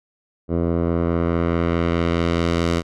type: tone with low-pass filter sweep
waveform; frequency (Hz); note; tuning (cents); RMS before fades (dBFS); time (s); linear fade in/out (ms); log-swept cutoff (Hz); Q
10% pulse; 84.7; E2; +48; -20; 0.48-2.83; 50; 610 to 6800; 0.77
effects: none